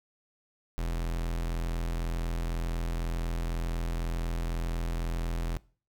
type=tone; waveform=45% pulse; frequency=42 Hz; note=E1; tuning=33 cents sharp; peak=-29 dBFS; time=0.78-5.57 s; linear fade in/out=0 ms; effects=noise-tail reverb RT60 0.4 s tail -21 dB re dry